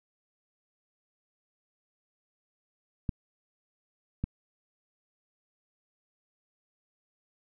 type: clicks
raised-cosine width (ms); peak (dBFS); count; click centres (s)
5; -17; 2; 3.092 / 4.24
effects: none